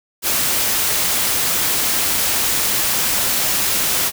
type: noise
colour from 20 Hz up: white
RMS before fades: -18 dBFS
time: 0.22-4.12 s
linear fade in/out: 50 ms
effects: none